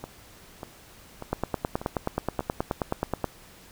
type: two click trains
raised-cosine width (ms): 1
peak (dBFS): -11 / -21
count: 19 / 5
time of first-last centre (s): 1.33-3.243 / 0.04-2.407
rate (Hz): 9.41 / 1.69
effects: pink hiss -51 dBFS RMS until 3.71 s